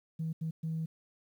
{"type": "tone bursts at uneven times", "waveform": "sine", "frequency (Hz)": 161, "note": "E3", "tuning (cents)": -41, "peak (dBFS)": -31, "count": 3, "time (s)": [[0.19, 0.33], [0.41, 0.51], [0.63, 0.86]], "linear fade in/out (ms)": 10, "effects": ["tanh soft clip ceiling -28 dBFS", "11-bit"]}